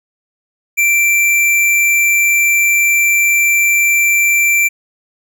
square tone, 2349 Hz, D7, in tune, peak -10 dBFS, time 0.77-4.69 s, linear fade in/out 20 ms, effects none

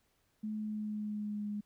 sine tone with pitch glide, 214.5 to 207.4 Hz, A3 to G#3, -44 to -2 cents, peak -35 dBFS, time 0.43-1.61 s, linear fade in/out 10 ms, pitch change -58 cents, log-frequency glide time 0.54-1.49 s, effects pink hiss -75 dBFS RMS until 1.65 s

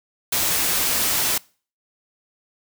white noise, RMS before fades -21 dBFS, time 0.32-1.38 s, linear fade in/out 5 ms, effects noise-tail reverb RT60 0.4 s tail -24 dB re dry

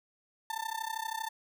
35% pulse tone with amplitude modulation, 892 Hz, A5, 23 cents sharp, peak -29 dBFS, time 0.5-1.29 s, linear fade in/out 2 ms, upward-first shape sine, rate 32.6 Hz, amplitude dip 90%, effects none

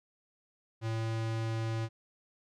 square tone, 112.6 Hz, A2, 40 cents sharp, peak -32 dBFS, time 0.81-1.89 s, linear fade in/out 50 ms, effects low-pass 6000 Hz 12 dB/octave

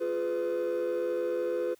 triangle chord, F diminished, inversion none, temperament just, 349.2 / 419.1 / 502.9 Hz, F4 / Ab4 / Cb5, 0 / +16 / +31 cents, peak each -30 / -32 / -27 dBFS, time 0-1.75 s, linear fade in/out 20 ms, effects tanh soft clip ceiling -22 dBFS + white hiss -64 dBFS RMS until 1.79 s

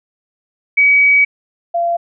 sine tone pair in turn, 2270 / 685.7 Hz, C#7 / F5, +41 / -32 cents, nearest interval octave + major sixth, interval 2073 cents, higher first, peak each -7 / -13 dBFS, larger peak first, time 0.77-1.25 / 1.74-1.97 s, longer first, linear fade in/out 10 ms, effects none

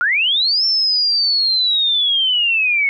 sine linear two-way sweep, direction up then down, 1361 to 5400 to 2179 Hz, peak -13 dBFS, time 0.01-2.89 s, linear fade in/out 0 ms, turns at 0.65 s, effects none

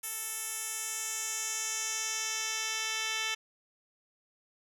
10% pulse tone with band-pass filter sweep, 440.8 Hz, A4, 3 cents sharp, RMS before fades -35 dBFS, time 0.03-3.35 s, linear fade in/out 10 ms, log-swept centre 11000 to 4000 Hz, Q 1.8, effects none

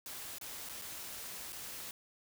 white noise with dropouts, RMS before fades -45 dBFS, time 0.06-1.91 s, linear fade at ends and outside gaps 1 ms, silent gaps 0.384-0.412 / 0.689-0.695 / 0.816-0.82 / 1.523-1.528 s, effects none

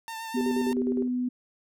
sawtooth tone with vibrato, 900 Hz, A5, 39 cents sharp, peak -31 dBFS, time 0.08-0.73 s, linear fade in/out 0 ms, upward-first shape triangle, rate 8.2 Hz, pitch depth 28 cents each way
sine tone with pitch glide, 246.9 to 249 Hz, B3 to B3, 0 to +14 cents, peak -25 dBFS, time 0.34-1.29 s, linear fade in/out 10 ms, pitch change +14 cents, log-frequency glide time 0.58-1.01 s
sine tone with tremolo, 392 Hz, G4, in tune, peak -26 dBFS, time 0.36-1.08 s, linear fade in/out 20 ms, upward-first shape square, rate 9.8 Hz, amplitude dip 75%
effects none

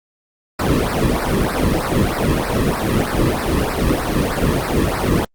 brown noise with flanger, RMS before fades -17 dBFS, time 0.59-5.25 s, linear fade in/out 5 ms, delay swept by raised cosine 0.3 to 1.4 ms, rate 3.2 Hz, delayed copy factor -0.9, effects Opus 48 kbps

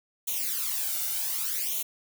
blue noise with flanger, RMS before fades -30 dBFS, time 0.27-1.83 s, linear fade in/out 10 ms, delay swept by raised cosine 0.3 to 1.4 ms, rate 0.66 Hz, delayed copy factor +0.85, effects none

